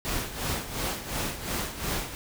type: noise with tremolo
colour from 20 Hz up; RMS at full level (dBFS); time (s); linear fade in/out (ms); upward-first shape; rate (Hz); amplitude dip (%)
pink; -29; 0.05-2.15; 0; sine; 2.8; 70
effects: none